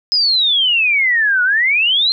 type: exponential two-way sweep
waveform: sine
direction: down then up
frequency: 5120 to 1438 to 4231 Hz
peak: -11 dBFS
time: 0.12-2.12 s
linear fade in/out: 0 ms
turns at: 1.43 s
effects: none